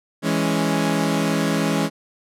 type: chord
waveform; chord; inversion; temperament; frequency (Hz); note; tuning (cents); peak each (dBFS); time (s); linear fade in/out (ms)
sawtooth; C# minor; first; equal; 164.81 / 207.7 / 277.2; E3 / G#3 / C#4; 0 / 0 / 0; -19; 0.22-1.9; 50
effects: low-pass 12000 Hz 12 dB/octave